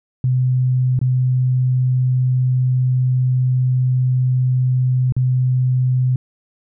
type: tone with dropouts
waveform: sine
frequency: 127.5 Hz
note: C3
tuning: 44 cents flat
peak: -13 dBFS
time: 0.24-6.16 s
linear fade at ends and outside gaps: 2 ms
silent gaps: 0.991-1.014 / 5.123-5.165 s
effects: none